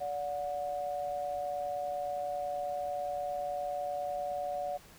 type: tone pair together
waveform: sine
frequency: 578 / 727.8 Hz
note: D5 / F#5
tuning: -28 / -29 cents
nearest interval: major third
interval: 399 cents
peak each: -36 / -35 dBFS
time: 0-4.78 s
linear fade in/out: 20 ms
effects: pink hiss -56 dBFS RMS until 4.98 s